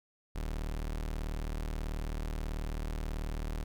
35% pulse tone, 38.44 Hz, D#1, 20 cents flat, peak -32 dBFS, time 0.35-3.64 s, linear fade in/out 10 ms, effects 12-bit

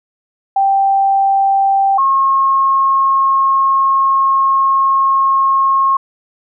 sine tone pair in turn, 784 / 1081.9 Hz, G5 / C#6, 0 / -42 cents, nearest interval tritone, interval 558 cents, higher second, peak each -9 dBFS, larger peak neither, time 0.56-1.98 / 1.98-5.97 s, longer second, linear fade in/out 5 ms, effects none

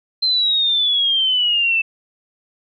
sine exponential sweep, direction down, 4132 to 2637 Hz, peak -14 dBFS, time 0.22-1.82 s, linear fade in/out 10 ms, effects none

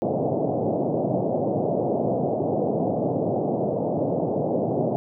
white band-pass noise, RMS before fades -24 dBFS, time 0.02-4.96 s, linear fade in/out 0 ms, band 110 to 710 Hz, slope 48 dB/octave, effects none

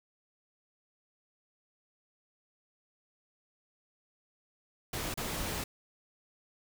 pink noise with dropouts, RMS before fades -36 dBFS, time 4.93-5.64 s, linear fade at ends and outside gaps 5 ms, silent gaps 5.141-5.174 s, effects none

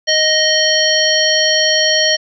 harmonic tone, 622.3 Hz, D#5, in tune, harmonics 1 / 3 / 5 / 7 / 9, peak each -17 / -17 / -17 / -17 / -17 dBFS, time 0.07-2.17 s, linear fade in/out 20 ms, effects none

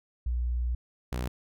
sine / sawtooth tone pair in turn, 60.4 / 61.95 Hz, B1 / B1, -38 / +6 cents, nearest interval unison, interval 44 cents, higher second, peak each -26 dBFS, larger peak neither, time 0.26-0.75 / 1.12-1.28 s, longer first, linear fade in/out 5 ms, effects none

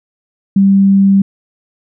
sine tone, 196 Hz, G3, in tune, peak -5 dBFS, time 0.56-1.22 s, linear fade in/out 5 ms, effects none

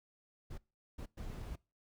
brown noise bursts at uneven times, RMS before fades -44 dBFS, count 3, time 0.5-0.58 / 0.98-1.06 / 1.17-1.56 s, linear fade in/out 10 ms, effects noise-tail reverb RT60 0.3 s tail -23 dB re dry

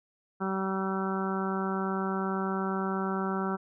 harmonic tone, 191.6 Hz, G3, 39 cents flat, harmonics 1 / 2 / 3 / 4 / 5 / 6 / 7 / 8, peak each -31 / -34 / -43 / -38 / -39 / -41 / -36 / -44 dBFS, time 0.4-3.57 s, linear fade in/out 20 ms, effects none

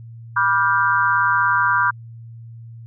sine chord, G dominant seventh, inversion first, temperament just, 980 / 1176 / 1411.2 / 1568 Hz, B5 / D6 / F6 / G6, -14 / +2 / +18 / 0 cents, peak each -20 dBFS, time 0.36-1.91 s, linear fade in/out 10 ms, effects added 115 Hz sine -35 dBFS peak until 2.86 s

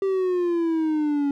triangle exponential sweep, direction down, 392 to 280 Hz, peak -18 dBFS, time 0.02-1.31 s, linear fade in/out 2 ms, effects none

